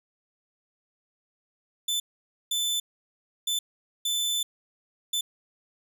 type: tone bursts at uneven times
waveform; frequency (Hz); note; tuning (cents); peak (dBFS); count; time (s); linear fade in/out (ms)
sawtooth; 3520; A7; 0; -22; 5; 1.88-2 / 2.51-2.8 / 3.47-3.59 / 4.05-4.43 / 5.13-5.21; 5
effects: none